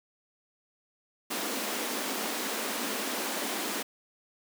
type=high-pass noise; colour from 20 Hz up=pink; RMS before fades=-33 dBFS; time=1.3-3.83 s; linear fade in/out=10 ms; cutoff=200 Hz; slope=96 dB/octave; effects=none